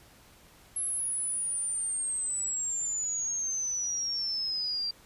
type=exponential sweep; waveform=sine; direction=down; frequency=11070 to 4699 Hz; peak=-29 dBFS; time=0.76-4.91 s; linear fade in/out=5 ms; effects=pink hiss -57 dBFS RMS until 5.05 s + resampled to 32000 Hz